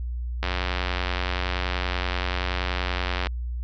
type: click train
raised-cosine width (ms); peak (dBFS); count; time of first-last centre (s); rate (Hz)
0.3; -10; 258; 0.43-3.27; 90.5
effects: added 60 Hz sine -27 dBFS peak until 3.63 s + resampled to 16000 Hz